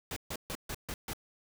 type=noise bursts; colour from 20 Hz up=pink; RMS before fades=-38 dBFS; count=6; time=0.11-1.134 s; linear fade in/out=2 ms; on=54 ms; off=140 ms; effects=none